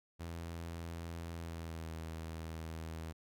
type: tone with pitch glide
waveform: sawtooth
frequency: 83.8 to 80.99 Hz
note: E2 to E2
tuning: +29 to -30 cents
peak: -38 dBFS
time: 0.19-3.13 s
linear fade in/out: 20 ms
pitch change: -59 cents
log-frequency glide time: 1.36-1.91 s
effects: none